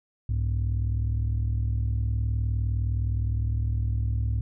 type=tone pair together; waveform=sine; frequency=65.5 / 105.06 Hz; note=C2 / G#2; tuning=+2 / +20 cents; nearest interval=minor sixth; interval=818 cents; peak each=-24 dBFS; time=0.29-4.41 s; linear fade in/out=5 ms; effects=tanh soft clip ceiling -20 dBFS